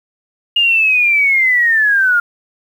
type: linear sweep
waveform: sine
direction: down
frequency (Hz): 2849 to 1396.9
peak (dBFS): -9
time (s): 0.56-2.2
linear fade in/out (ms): 5
effects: 7-bit